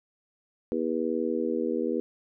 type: harmonic tone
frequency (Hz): 80.8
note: E2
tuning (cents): -34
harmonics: 3 / 4 / 5 / 6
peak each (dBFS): -31 / -31 / -31 / -31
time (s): 0.72-2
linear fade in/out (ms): 0
effects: none